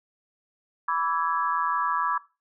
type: chord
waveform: sine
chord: E dominant seventh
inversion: second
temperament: equal with one note detuned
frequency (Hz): 987.8 / 1154.5 / 1318.5 / 1661.2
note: B5 / D6 / E6 / G#6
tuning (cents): 0 / -30 / 0 / 0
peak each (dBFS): -28 / -26 / -31 / -32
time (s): 0.88-2.18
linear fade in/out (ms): 5
effects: noise-tail reverb RT60 0.3 s tail -20 dB re dry